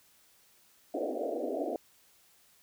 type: band-pass noise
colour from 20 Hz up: white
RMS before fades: -34 dBFS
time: 0.94-1.76 s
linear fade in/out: 2 ms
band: 250 to 710 Hz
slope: 96 dB/octave
effects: white hiss -64 dBFS RMS until 2.62 s